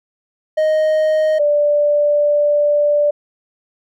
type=tone pair in turn; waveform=triangle / sine; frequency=622.3 / 587.4 Hz; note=D#5 / D5; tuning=0 / 0 cents; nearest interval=minor second; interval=100 cents; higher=first; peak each=-10 / -11 dBFS; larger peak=first; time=0.57-1.39 / 1.39-3.11 s; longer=second; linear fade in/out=10 ms; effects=none